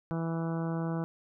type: harmonic tone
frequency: 164.81 Hz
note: E3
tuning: in tune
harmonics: 1 / 2 / 3 / 4 / 5 / 6 / 7 / 8 / 9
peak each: -31 / -37 / -41 / -43 / -45 / -47 / -48 / -49 / -50 dBFS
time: 0.11-1.04 s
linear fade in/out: 0 ms
effects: none